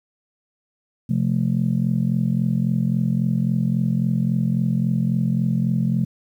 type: chord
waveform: sine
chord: F major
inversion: second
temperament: just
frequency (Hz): 130.96 / 174.61 / 218.3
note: C3 / F3 / A3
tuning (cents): +2 / 0 / -13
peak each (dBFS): -21 / -21 / -22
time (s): 1.09-6.05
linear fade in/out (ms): 10
effects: tanh soft clip ceiling -9 dBFS + 9-bit